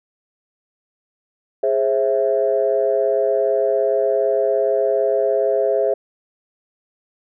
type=chord; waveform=sine; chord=Ab augmented; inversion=none; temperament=equal with one note detuned; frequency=415.3 / 532.7 / 659.3 Hz; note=Ab4 / C5 / E5; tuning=0 / +31 / 0 cents; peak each=-19 dBFS; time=1.63-5.94 s; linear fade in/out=5 ms; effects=tanh soft clip ceiling -6 dBFS